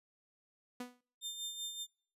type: tone with exponential decay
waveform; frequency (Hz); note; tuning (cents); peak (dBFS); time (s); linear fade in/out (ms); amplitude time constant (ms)
sawtooth; 246.9; B3; 0; -34; 0.8-1.01; 5; 44
type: tone with tremolo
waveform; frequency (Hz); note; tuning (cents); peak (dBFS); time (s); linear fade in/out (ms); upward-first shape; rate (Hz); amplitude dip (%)
sawtooth; 3600; A7; +39; -35; 1.21-1.87; 50; sine; 5.2; 55
effects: noise-tail reverb RT60 0.5 s tail -26 dB re dry + resampled to 32000 Hz